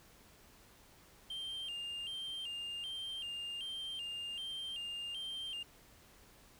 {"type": "tone with vibrato", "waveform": "sine", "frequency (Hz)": 2977, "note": "F#7", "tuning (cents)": 10, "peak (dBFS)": -37, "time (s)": [1.3, 5.63], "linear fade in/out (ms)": 5, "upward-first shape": "square", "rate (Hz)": 1.3, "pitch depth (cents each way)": 100, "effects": ["tanh soft clip ceiling -39 dBFS", "pink hiss -62 dBFS RMS until 6.59 s"]}